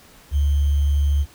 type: tone with sample-and-hold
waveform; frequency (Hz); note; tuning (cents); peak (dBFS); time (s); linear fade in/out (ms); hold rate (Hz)
sine; 71.8; D2; -39; -15; 0.31-1.26; 50; 3150
effects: pink hiss -49 dBFS RMS until 1.34 s